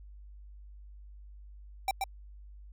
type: tone with echo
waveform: square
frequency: 779 Hz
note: G5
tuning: 11 cents flat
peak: -27 dBFS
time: 1.88-1.91 s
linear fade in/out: 2 ms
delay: 130 ms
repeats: 1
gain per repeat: -3 dB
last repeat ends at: 2.04 s
effects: added 50 Hz sine -47 dBFS peak until 2.72 s